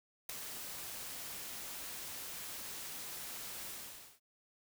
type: noise with ADSR envelope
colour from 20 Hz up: white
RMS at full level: -37 dBFS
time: 0.29-4.2 s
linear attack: 6 ms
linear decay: 4 ms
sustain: -8 dB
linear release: 500 ms
effects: none